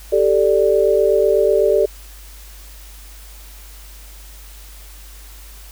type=chord; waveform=sine; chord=G suspended second; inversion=none; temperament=equal; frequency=392 / 440 / 587.3 Hz; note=G4 / A4 / D5; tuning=0 / 0 / 0 cents; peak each=-16 dBFS; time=0.12-1.86 s; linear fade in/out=10 ms; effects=added 50 Hz sine -37 dBFS peak until 5.71 s + white hiss -43 dBFS RMS until 5.71 s